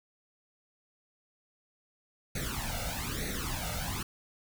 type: noise with flanger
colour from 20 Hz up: pink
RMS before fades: -35 dBFS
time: 2.35-4.03 s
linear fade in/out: 5 ms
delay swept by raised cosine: 0.48 to 1.43 ms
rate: 1.1 Hz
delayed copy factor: +0.85
effects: none